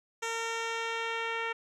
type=tone with low-pass filter sweep; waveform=10% pulse; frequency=457 Hz; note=A#4; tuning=34 cents flat; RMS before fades=-34 dBFS; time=0.22-1.53 s; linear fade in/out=10 ms; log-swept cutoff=7600 to 2600 Hz; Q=1.3; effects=none